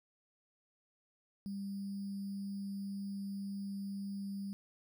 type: tone with sample-and-hold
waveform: sine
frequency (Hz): 198.1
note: G3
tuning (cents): +18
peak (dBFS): -38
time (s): 1.46-4.53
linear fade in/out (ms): 0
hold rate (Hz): 4900
effects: none